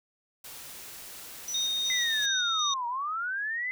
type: noise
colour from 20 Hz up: white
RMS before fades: -44 dBFS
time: 0.44-2.26 s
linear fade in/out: 5 ms
type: tone with tremolo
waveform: sine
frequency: 5920 Hz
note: F#8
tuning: in tune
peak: -32 dBFS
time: 1.48-2.74 s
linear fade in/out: 2 ms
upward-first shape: square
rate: 2.7 Hz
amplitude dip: 65%
type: tone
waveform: sine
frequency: 3703 Hz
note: A#7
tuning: 12 cents flat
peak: -27 dBFS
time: 1.54-2.74 s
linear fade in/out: 5 ms
type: linear two-way sweep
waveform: sine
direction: down then up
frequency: 2056 to 932.3 to 2056 Hz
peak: -29 dBFS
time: 1.9-3.71 s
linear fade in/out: 0 ms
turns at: 2.87 s
effects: none